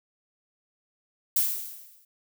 violet noise with exponential decay, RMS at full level -21 dBFS, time 1.36-2.05 s, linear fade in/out 5 ms, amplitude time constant 150 ms, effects none

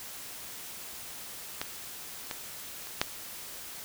clicks, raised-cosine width 0.2 ms, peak -14 / -17 / -28 / -7 dBFS, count 4, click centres 1.615 / 2.312 / 2.871 / 3.015 s, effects white hiss -43 dBFS RMS until 3.84 s

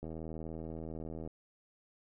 click train, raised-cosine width 2 ms, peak -30 dBFS, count 101, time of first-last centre 0.03-1.275 s, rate 80.3 Hz, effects none

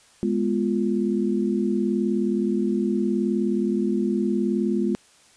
sine chord, F diminished, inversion first, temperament equal, 207.7 / 246.9 / 349.2 Hz, Ab3 / Cb4 / F4, 0 / 0 / 0 cents, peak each -23 / -26 / -25 dBFS, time 0.23-4.95 s, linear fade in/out 0 ms, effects white hiss -55 dBFS RMS until 5.36 s + resampled to 22050 Hz

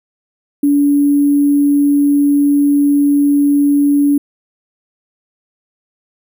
sine tone with sample-and-hold, 286.4 Hz, D4, 43 cents flat, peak -8 dBFS, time 0.63-4.18 s, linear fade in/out 5 ms, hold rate 11025 Hz, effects none

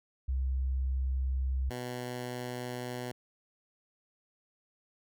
sine / 10% pulse tone pair in turn, 65.41 / 123.94 Hz, C2 / B2, 0 / +7 cents, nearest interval major seventh, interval 1107 cents, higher second, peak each -28 dBFS, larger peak neither, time 0.28-1.7 / 1.7-3.12 s, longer neither, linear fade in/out 10 ms, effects none

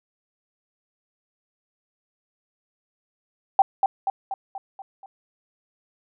sine tone with echo, 780 Hz, G5, 9 cents flat, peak -10 dBFS, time 3.59-3.62 s, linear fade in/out 2 ms, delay 240 ms, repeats 6, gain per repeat -5 dB, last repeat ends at 5.06 s, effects none

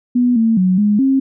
sine tone with pitch steps, 245.5 / 225.4 / 184.7 / 207.8 / 268.4 Hz, B3 / A3 / F#3 / G#3 / C4, -10 / +42 / -3 / +1 / +44 cents, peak -10 dBFS, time 0.15-1.2 s, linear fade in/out 10 ms, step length 210 ms, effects none

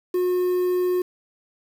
triangle tone with quantisation, 361.4 Hz, F#4, 41 cents flat, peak -17 dBFS, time 0.14-1.02 s, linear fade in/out 5 ms, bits 7, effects none

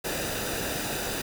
pink noise with comb filter, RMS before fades -31 dBFS, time 0.04-1.22 s, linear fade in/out 10 ms, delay 0.92 ms, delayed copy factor -0.55, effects none

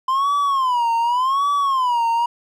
triangle tone with vibrato, 1028 Hz, C6, 31 cents flat, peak -14 dBFS, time 0.08-2.26 s, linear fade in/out 5 ms, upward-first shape sine, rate 0.87 Hz, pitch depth 190 cents each way, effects none

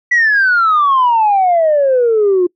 sine exponential sweep, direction down, 1975.5 to 349.2 Hz, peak -7 dBFS, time 0.11-2.47 s, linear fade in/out 10 ms, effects noise-tail reverb RT60 0.1 s tail -24 dB re dry + tanh soft clip ceiling -5 dBFS

